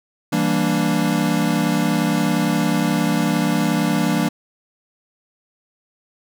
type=chord; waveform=square; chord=E half-diminished seventh; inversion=none; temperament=equal; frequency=164.81 / 196 / 233.1 / 293.7 Hz; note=E3 / G3 / Bb3 / D4; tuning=0 / 0 / 0 / 0 cents; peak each=-23 dBFS; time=0.32-4.29 s; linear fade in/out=10 ms; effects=none